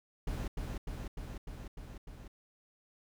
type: noise with echo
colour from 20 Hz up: brown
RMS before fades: -36 dBFS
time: 0.27-0.48 s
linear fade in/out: 5 ms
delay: 300 ms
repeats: 6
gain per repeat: -2 dB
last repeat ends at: 2.28 s
effects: none